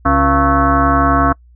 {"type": "tone with frequency modulation", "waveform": "sine", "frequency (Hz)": 689, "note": "F5", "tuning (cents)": -24, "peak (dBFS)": -9, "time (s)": [0.05, 1.33], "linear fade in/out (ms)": 10, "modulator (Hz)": 207, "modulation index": 3.5, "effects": ["noise-tail reverb RT60 0.1 s tail -26 dB re dry", "added 60 Hz sine -42 dBFS peak until 1.55 s"]}